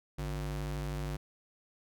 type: ring-modulated tone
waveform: square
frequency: 102.1 Hz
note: G#2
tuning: 29 cents flat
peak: -32 dBFS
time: 0.18-1.17 s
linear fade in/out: 10 ms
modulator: 46.4 Hz
effects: none